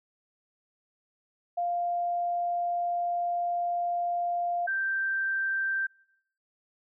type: tone pair in turn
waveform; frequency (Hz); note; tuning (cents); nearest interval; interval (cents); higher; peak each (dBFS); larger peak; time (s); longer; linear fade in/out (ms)
sine; 698.5 / 1568.1; F5 / G6; 0 / 0; octave + major second; 1400; second; -26; neither; 1.57-4.67 / 4.67-5.87; first; 10
effects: noise-tail reverb RT60 0.8 s tail -26 dB re dry